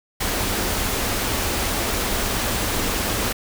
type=band-stop noise; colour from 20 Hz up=pink; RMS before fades=-23 dBFS; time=0.2-3.33 s; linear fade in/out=10 ms; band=120 to 170 Hz; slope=96 dB/octave; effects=none